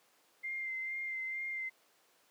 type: tone with vibrato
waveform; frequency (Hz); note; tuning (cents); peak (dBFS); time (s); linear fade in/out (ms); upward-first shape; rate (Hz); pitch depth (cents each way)
sine; 2093; C7; 0; -36; 0.43-1.7; 20; sine; 2.2; 22
effects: pink hiss -68 dBFS RMS until 2.3 s + high-pass 400 Hz 12 dB/octave